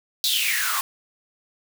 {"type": "noise with high-pass filter sweep", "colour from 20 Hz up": "white", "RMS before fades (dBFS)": -23, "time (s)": [0.24, 0.81], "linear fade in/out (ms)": 0, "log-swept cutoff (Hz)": [4100, 1000], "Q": 7.3, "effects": []}